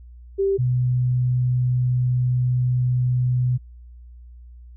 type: tone pair in turn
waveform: sine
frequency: 392 / 125.12 Hz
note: G4 / B2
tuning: 0 / +23 cents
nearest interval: octave + minor sixth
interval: 1977 cents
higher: first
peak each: -17 / -17 dBFS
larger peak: neither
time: 0.38-0.58 / 0.58-3.58 s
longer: second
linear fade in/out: 20 ms
effects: added 60 Hz sine -40 dBFS peak until 4.76 s